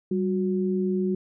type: tone pair together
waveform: sine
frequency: 193.5 / 365.3 Hz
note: G3 / F#4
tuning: -22 / -22 cents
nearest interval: major seventh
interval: 1100 cents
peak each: -24 / -26 dBFS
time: 0.11-1.15 s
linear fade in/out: 5 ms
effects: none